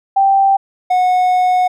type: tone pair in turn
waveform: sine / triangle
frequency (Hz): 783 / 731.5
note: G5 / F#5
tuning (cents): -2 / -20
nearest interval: minor second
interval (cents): 118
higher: first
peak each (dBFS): -8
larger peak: neither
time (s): 0.16-0.57 / 0.9-1.68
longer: second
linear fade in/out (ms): 10
effects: none